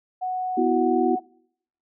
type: tone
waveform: sine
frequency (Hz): 739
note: F#5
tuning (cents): -2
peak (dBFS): -24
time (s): 0.21-1.2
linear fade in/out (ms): 20
type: chord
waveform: sine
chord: B suspended fourth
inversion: none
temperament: equal with one note detuned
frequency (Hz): 247.8 / 329.6 / 370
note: B3 / E4 / F#4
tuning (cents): +6 / 0 / 0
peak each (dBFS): -24 / -23 / -22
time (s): 0.57-1.16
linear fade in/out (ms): 10
effects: noise-tail reverb RT60 0.7 s tail -24 dB re dry